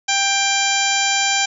harmonic tone with a mistuned harmonic, 790 Hz, G5, 13 cents sharp, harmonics 1 / 2 / 3 / 4 / 5 / 6 / 7 / 8 / 9, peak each -22 / -24 / -22 / -24 / -27 / -28 / -28 / -25 / -24 dBFS, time 0.08-1.46 s, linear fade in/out 10 ms, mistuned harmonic 8, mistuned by -60 cents, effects none

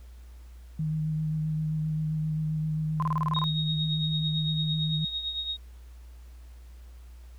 sine tone with vibrato, 155.8 Hz, D#3, 3 cents sharp, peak -26 dBFS, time 0.79-5.05 s, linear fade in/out 5 ms, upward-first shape sine, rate 7.6 Hz, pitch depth 16 cents each way
sine tone bursts, 1036 Hz, C6, 17 cents flat, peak -26 dBFS, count 9, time 3-3.44 s, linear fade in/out 0 ms, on 24 ms, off 28 ms
sine tone with tremolo, 3750 Hz, A#7, 10 cents sharp, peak -27 dBFS, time 3.34-5.57 s, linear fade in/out 10 ms, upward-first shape triangle, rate 8.9 Hz, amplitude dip 65%
effects added 60 Hz sine -44 dBFS peak until 7.38 s + pink hiss -62 dBFS RMS until 7.38 s

